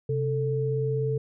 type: tone pair together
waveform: sine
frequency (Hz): 132.63 / 442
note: C3 / A4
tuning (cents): +24 / +8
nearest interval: octave + major sixth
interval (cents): 2084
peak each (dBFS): -26 / -27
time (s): 0.09-1.18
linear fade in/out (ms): 5
effects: none